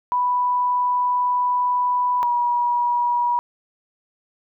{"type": "tone pair in turn", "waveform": "sine", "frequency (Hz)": [987.8, 964.7], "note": ["B5", "B5"], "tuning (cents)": [0, -41], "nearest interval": "unison", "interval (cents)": 41, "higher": "first", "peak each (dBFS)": -17, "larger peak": "neither", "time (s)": [[0.12, 2.23], [2.23, 3.39]], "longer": "first", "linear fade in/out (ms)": 0, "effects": []}